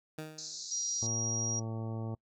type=tone with exponential decay; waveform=15% pulse; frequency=155.7 Hz; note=D#3; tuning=2 cents sharp; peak=-31 dBFS; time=0.18-0.69 s; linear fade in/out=5 ms; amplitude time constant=110 ms
type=band-pass noise; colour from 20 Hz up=white; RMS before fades=-43 dBFS; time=0.38-1.07 s; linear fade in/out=5 ms; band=4000 to 7000 Hz; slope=96 dB/octave
type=tone; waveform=sine; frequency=5720 Hz; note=F8; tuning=41 cents sharp; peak=-32 dBFS; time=0.71-1.6 s; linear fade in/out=10 ms
type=harmonic tone; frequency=112.5 Hz; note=A2; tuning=39 cents sharp; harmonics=1 / 2 / 3 / 4 / 5 / 6 / 7 / 8 / 10; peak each=-36 / -42 / -46 / -48 / -50 / -52 / -53 / -54 / -56 dBFS; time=1.02-2.15 s; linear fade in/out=5 ms
effects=noise-tail reverb RT60 0.1 s tail -26 dB re dry